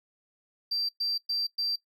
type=tone bursts; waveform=triangle; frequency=4699 Hz; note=D8; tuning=in tune; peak=-24 dBFS; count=4; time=0.71-1.76 s; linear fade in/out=10 ms; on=180 ms; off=110 ms; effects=noise-tail reverb RT60 0.1 s tail -19 dB re dry + tanh soft clip ceiling -23 dBFS